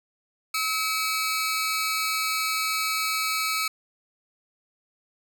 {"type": "tone cluster", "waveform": "sawtooth", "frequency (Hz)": [1290, 2273, 4203], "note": ["E6", "C#7", "C8"], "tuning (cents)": [-38, 43, 7], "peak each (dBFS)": [-24, -25, -29], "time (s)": [0.54, 3.68], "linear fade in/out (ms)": 5, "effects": []}